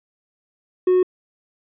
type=tone; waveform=triangle; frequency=366.4 Hz; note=F#4; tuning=17 cents flat; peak=-10 dBFS; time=0.87-1.03 s; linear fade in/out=5 ms; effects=tanh soft clip ceiling -7 dBFS + resampled to 8000 Hz